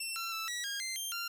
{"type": "tone with pitch steps", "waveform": "15% pulse", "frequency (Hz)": [2696, 1353, 1322, 1930, 1624, 2081, 3173, 1386], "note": ["E7", "E6", "E6", "B6", "G#6", "C7", "G7", "F6"], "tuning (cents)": [38, 45, 5, -40, -39, -10, 20, -14], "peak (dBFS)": -29, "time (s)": [0, 1.28], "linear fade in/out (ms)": 5, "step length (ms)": 160, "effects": ["11-bit"]}